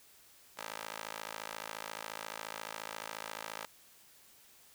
15% pulse tone with high-pass filter, 54.3 Hz, A1, 22 cents flat, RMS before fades -44 dBFS, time 0.57-3.66 s, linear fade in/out 10 ms, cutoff 840 Hz, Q 0.89, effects white hiss -61 dBFS RMS until 4.74 s

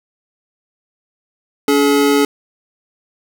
square tone pair together, 284.4 / 426.1 Hz, C#4 / G#4, +45 / +44 cents, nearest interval perfect fifth, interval 699 cents, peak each -14 dBFS, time 1.68-2.25 s, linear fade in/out 2 ms, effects none

